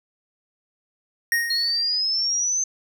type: tone with exponential decay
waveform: square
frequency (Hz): 1864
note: A#6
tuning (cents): -1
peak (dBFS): -17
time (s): 1.32-2.01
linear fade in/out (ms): 1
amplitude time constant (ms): 150
type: exponential sweep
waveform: sine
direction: up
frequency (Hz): 4253 to 6272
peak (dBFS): -20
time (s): 1.5-2.64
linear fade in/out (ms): 5
effects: none